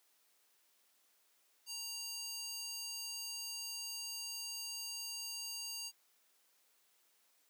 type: tone with high-pass filter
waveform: square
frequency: 932.3 Hz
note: A#5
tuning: in tune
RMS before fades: -44 dBFS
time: 1.66-5.92 s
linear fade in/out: 50 ms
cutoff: 4700 Hz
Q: 1.8
effects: white hiss -73 dBFS RMS until 7.49 s + high-pass 300 Hz 12 dB/octave